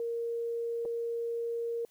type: tone with dropouts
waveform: sine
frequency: 466.2 Hz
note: A#4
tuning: in tune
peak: -31 dBFS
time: 0-1.85 s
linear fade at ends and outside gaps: 1 ms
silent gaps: 0.852-0.856 s
effects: white hiss -68 dBFS RMS until 1.9 s